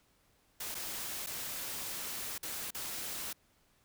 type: noise with dropouts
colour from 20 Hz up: white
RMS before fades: -40 dBFS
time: 0.6-3.33 s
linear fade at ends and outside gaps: 5 ms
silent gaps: 0.746-0.75 / 1.263-1.269 / 2.381-2.429 / 2.707-2.746 s
effects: pink hiss -70 dBFS RMS until 3.84 s